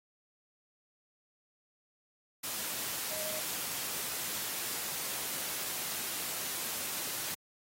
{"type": "tone in noise", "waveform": "sine", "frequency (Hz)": 622.3, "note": "D#5", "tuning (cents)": 0, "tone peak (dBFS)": -43, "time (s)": [3.11, 3.4], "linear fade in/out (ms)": 10, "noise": "white", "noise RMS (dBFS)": -37, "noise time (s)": [2.43, 7.35], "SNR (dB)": -9, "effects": ["high-pass 100 Hz 12 dB/octave", "AAC 48 kbps"]}